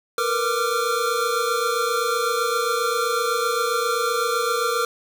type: tone cluster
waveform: square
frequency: 459.9 / 487.6 / 1181 / 1373 Hz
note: A#4 / B4 / D6 / F6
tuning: -23 / -22 / +9 / -30 cents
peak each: -27 / -27 / -27 / -26 dBFS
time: 0.18-4.85 s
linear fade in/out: 2 ms
effects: none